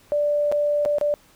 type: tone with dropouts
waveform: sine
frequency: 587.3 Hz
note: D5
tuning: in tune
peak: -18 dBFS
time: 0.12-1.14 s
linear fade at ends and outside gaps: 0 ms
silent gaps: 0.516-0.523 / 0.851-0.859 / 0.984-1.012 s
effects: pink hiss -55 dBFS RMS until 1.35 s